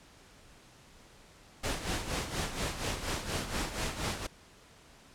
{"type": "noise with tremolo", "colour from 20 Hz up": "pink", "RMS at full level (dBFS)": -32, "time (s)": [1.63, 4.27], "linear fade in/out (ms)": 10, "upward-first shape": "sine", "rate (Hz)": 4.2, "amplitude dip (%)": 65, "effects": ["pink hiss -57 dBFS RMS until 5.14 s", "low-pass 9000 Hz 12 dB/octave"]}